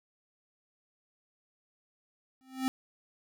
square tone with exponential growth, 261.6 Hz, C4, in tune, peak -25 dBFS, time 2.41-2.68 s, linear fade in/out 0 ms, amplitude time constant 57 ms, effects none

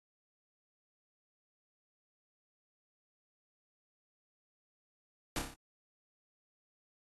pink noise with echo, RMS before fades -35 dBFS, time 5.36-5.39 s, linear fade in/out 2 ms, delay 30 ms, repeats 5, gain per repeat -4 dB, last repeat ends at 5.54 s, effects AAC 32 kbps

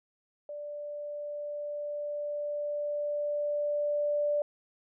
sine tone with level ramp, 587.3 Hz, D5, in tune, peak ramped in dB -37 to -25 dBFS, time 0.49-4.42 s, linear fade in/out 2 ms, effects none

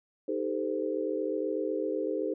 sine chord, A half-diminished seventh, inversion second, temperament equal with one note detuned, 311.1 / 392 / 440 / 513.7 Hz, Eb4 / G4 / A4 / C5, 0 / 0 / 0 / -32 cents, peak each -34 dBFS, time 0.28-2.34 s, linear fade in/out 5 ms, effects none

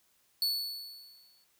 45% pulse tone with exponential decay, 4435 Hz, C#8, in tune, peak -25 dBFS, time 0.42-1.44 s, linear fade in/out 1 ms, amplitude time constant 220 ms, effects white hiss -70 dBFS RMS until 1.59 s

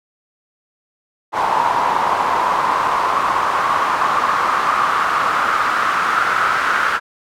pink noise with band-pass filter sweep, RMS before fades -17 dBFS, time 1.32-7 s, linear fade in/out 50 ms, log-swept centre 930 to 1400 Hz, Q 4.7, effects none

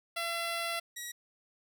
10% pulse tone pair in turn, 677 / 1914.8 Hz, E5 / A#6, +46 / +46 cents, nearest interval octave + tritone, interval 1800 cents, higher second, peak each -24 / -30 dBFS, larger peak first, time 0.16-0.8 / 0.96-1.12 s, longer first, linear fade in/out 10 ms, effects none

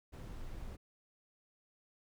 brown noise, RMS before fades -45 dBFS, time 0.12-0.77 s, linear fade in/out 20 ms, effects none

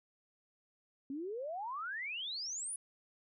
sine exponential sweep, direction up, 261.6 to 10470 Hz, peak -38 dBFS, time 1.1-2.76 s, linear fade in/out 2 ms, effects none

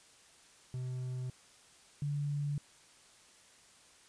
triangle / sine tone pair in turn, 127.2 / 144.81 Hz, C3 / D3, -48 / -24 cents, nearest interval major second, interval 224 cents, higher second, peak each -34 / -32 dBFS, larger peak second, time 0.74-1.3 / 2.02-2.58 s, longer neither, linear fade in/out 2 ms, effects white hiss -61 dBFS RMS until 4.08 s + resampled to 22050 Hz

